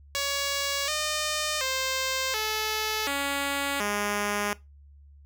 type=tone with pitch steps; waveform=5% pulse; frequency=561 / 609 / 525 / 432.8 / 280.7 / 205.7 Hz; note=C#5 / D#5 / C5 / A4 / C#4 / G#3; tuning=+21 / -37 / +6 / -29 / +22 / -16 cents; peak=-15 dBFS; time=0.15-4.53 s; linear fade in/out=0 ms; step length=730 ms; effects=noise-tail reverb RT60 0.2 s tail -19 dB re dry + added 71 Hz sine -49 dBFS peak until 5.25 s